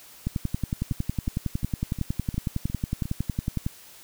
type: two click trains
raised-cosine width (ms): 5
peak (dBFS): -20 / -13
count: 7 / 38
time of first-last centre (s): 0.92-3.055 / 0.27-3.664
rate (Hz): 2.81 / 10.9
effects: white hiss -49 dBFS RMS until 4.03 s